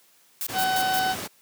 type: noise bursts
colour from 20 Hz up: blue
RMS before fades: -29 dBFS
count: 4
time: 0.41-0.994 s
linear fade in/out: 0 ms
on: 56 ms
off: 120 ms
type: noise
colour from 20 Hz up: pink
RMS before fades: -32 dBFS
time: 0.48-1.28 s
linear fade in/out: 20 ms
type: harmonic tone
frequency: 754 Hz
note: F#5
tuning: 32 cents sharp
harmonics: 1 / 2 / 4 / 5 / 6 / 7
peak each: -23 / -29 / -35 / -37 / -39 / -40 dBFS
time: 0.53-1.16 s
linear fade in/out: 50 ms
effects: white hiss -59 dBFS RMS until 1.41 s + high-pass 150 Hz 12 dB/octave